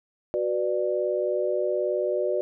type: chord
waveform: sine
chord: B minor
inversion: second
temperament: just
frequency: 370.4 / 493.9 / 592.7 Hz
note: F#4 / B4 / D5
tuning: +2 / 0 / +16 cents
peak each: -27 / -29 / -26 dBFS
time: 0.34-2.41 s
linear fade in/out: 0 ms
effects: none